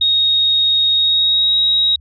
sine tone with pitch glide, 3744 to 3805 Hz, A#7 to A#7, +7 to +35 cents, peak -11 dBFS, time 0.01-1.96 s, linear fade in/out 5 ms, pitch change +28 cents, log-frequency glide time 0.94-1.56 s, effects added 74 Hz sine -41 dBFS peak until 2 s

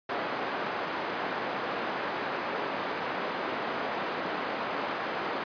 white band-pass noise, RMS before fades -33 dBFS, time 0.09-5.44 s, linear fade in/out 5 ms, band 250 to 1300 Hz, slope 12 dB/octave, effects resampled to 11025 Hz

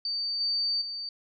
sine tone with level steps, 4600 Hz, D8, 37 cents flat, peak -28 / -25 / -33 dBFS, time 0.05-1.09 s, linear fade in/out 2 ms, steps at 0.4 / 0.81 s, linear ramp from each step 10 ms, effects none

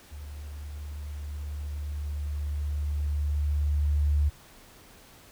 sine tone with level ramp, 73.42 Hz, D2, in tune, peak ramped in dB -38 to -20 dBFS, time 0.11-4.3 s, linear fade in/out 20 ms, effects pink hiss -53 dBFS RMS until 5.31 s

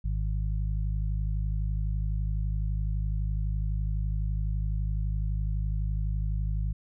harmonic tone, 51.91 Hz, G#1, in tune, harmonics 1 / 2 / 3, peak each -27 / -33 / -37 dBFS, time 0.04-6.73 s, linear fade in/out 10 ms, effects none

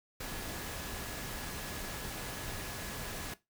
sine tone in noise, 1690 Hz, G#6, 30 cents sharp, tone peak -51 dBFS, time 0.2-3.34 s, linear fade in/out 5 ms, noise pink, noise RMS -41 dBFS, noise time 0.2-3.34 s, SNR -13 dB, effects noise-tail reverb RT60 0.2 s tail -17 dB re dry

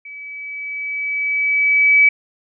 sine tone with level ramp, 2289 Hz, D7, 45 cents flat, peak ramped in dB -32 to -7 dBFS, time 0.05-2.09 s, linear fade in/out 5 ms, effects none

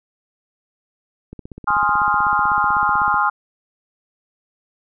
click train, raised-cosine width 3 ms, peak -21 dBFS, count 30, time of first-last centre 1.33-3.143 s, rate 16 Hz
sine chord, F minor seventh, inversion first, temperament equal, 830.6 / 1046.5 / 1244.5 / 1396.9 Hz, Ab5 / C6 / Eb6 / F6, 0 / 0 / 0 / 0 cents, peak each -20 dBFS, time 1.67-3.3 s, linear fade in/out 10 ms
effects none

